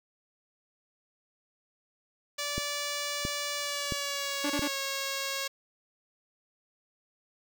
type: tone with pitch glide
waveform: 5% pulse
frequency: 580 to 547.4 Hz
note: D5 to C#5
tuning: -22 to -22 cents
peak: -20 dBFS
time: 2.38-5.48 s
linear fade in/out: 10 ms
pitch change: -100 cents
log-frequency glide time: 3.57-4.78 s
type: click train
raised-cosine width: 3 ms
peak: -20 dBFS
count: 4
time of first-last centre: 2.58-4.593 s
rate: 1.49 Hz
type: tone bursts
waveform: sawtooth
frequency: 290 Hz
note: D4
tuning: 22 cents flat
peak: -25 dBFS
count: 3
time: 4.44-4.678 s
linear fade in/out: 5 ms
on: 60 ms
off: 29 ms
effects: none